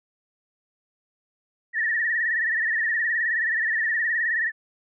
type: tone with vibrato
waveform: sine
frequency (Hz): 1827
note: A#6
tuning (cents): -35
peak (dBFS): -21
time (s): 1.73-4.52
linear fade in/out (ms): 50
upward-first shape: sine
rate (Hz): 19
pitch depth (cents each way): 88
effects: none